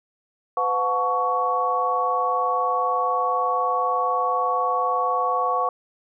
sine tone cluster, 504 / 724 / 872 / 1118 Hz, B4 / F#5 / A5 / C#6, +35 / -38 / -16 / +14 cents, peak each -27 / -25 / -31 / -22 dBFS, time 0.57-5.69 s, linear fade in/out 2 ms, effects none

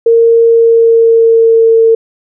sine tone with pitch glide, 460.7 to 452.5 Hz, A#4 to A4, -20 to +48 cents, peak -3 dBFS, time 0.06-1.95 s, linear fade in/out 5 ms, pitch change -32 cents, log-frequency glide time 0.46-1.81 s, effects none

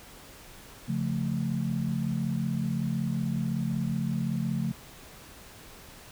sine chord, Db augmented, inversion none, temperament equal, 138.59 / 174.61 / 220 Hz, Db3 / F3 / A3, 0 / 0 / 0 cents, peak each -31 dBFS, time 0.88-4.72 s, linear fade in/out 10 ms, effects pink hiss -49 dBFS RMS until 6.11 s

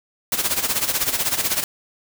white noise with tremolo, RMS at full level -19 dBFS, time 0.32-1.64 s, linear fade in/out 2 ms, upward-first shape sine, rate 16 Hz, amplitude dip 75%, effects none

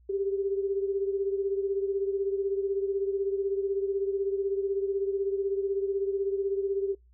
sine beating tone pair, 392 / 408 Hz, G4 / G#4, 0 / -31 cents, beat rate 16 Hz, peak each -27 / -34 dBFS, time 0.09-6.95 s, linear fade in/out 10 ms, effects noise-tail reverb RT60 0.2 s tail -25 dB re dry + added 60 Hz sine -56 dBFS peak until 7.13 s

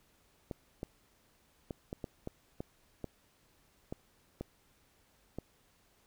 clicks, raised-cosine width 2 ms, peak -25 dBFS, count 11, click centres 0.512 / 0.831 / 1.708 / 1.929 / 2.042 / 2.274 / 2.605 / 3.043 / 3.925 / 4.41 / 5.386 s, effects pink hiss -69 dBFS RMS until 6.06 s

